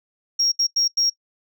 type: tone bursts at uneven times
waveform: sine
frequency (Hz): 5588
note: F8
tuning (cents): 0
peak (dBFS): -15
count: 4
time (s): 0.39-0.52 / 0.59-0.67 / 0.76-0.88 / 0.97-1.1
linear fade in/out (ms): 10
effects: noise-tail reverb RT60 0.1 s tail -22 dB re dry + tanh soft clip ceiling -13 dBFS